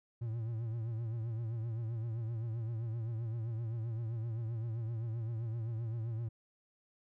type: tone with vibrato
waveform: triangle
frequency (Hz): 114.1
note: A#2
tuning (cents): -37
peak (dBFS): -33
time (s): 0.21-6.29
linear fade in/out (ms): 10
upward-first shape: triangle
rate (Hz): 7.7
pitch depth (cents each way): 92
effects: none